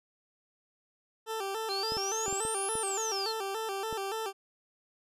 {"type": "tone with vibrato", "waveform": "20% pulse", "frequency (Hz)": 416.5, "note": "G#4", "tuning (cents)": 5, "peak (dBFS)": -28, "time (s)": [1.26, 4.33], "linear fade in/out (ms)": 50, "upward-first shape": "square", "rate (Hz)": 3.5, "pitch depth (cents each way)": 110}
{"type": "exponential two-way sweep", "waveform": "sine", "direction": "up then down", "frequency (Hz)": [4080, 10550, 4080], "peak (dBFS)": -33, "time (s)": [1.69, 3.33], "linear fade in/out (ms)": 20, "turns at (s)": 2.71}
{"type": "clicks", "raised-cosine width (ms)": 2, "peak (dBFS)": -27, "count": 7, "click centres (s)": [1.921, 1.969, 2.281, 2.327, 2.451, 2.754, 3.927]}
{"effects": ["resampled to 32000 Hz"]}